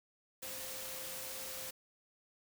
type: tone in noise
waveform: sine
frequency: 523.3 Hz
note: C5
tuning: in tune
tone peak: -52 dBFS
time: 0.42-1.71 s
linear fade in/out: 10 ms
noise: white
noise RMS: -44 dBFS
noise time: 0.42-1.71 s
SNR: -11 dB
effects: none